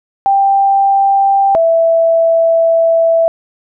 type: tone pair in turn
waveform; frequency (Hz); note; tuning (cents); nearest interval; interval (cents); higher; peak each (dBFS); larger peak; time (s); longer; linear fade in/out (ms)
sine; 788 / 660.7; G5 / E5; +9 / +4; minor third; 305; first; -7; neither; 0.26-1.55 / 1.55-3.28; second; 0
effects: none